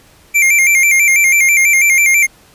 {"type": "tone with vibrato", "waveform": "square", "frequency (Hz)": 2233, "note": "C#7", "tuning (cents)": 12, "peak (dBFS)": -8, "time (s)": [0.34, 2.27], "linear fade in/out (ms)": 20, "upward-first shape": "square", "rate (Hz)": 6.1, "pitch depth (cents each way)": 82, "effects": ["pink hiss -46 dBFS RMS until 2.54 s", "resampled to 32000 Hz"]}